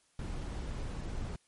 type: noise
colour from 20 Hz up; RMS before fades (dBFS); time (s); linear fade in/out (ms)
brown; -38; 0.19-1.36; 2
effects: white hiss -70 dBFS RMS until 1.47 s + MP3 48 kbps